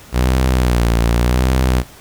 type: tone with vibrato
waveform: sawtooth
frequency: 60.8 Hz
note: B1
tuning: 26 cents flat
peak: -8 dBFS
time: 0.12-1.84 s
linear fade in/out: 50 ms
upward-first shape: sine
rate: 0.87 Hz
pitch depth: 100 cents each way
effects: pink hiss -41 dBFS RMS until 2 s